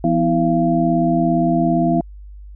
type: tone cluster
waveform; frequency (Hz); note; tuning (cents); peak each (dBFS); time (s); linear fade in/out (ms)
sine; 169.3 / 249.4 / 327 / 684; E3 / B3 / E4 / F5; +46 / +17 / -14 / -36; -19; 0.04-2.01; 2
effects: added 50 Hz sine -34 dBFS peak until 2.55 s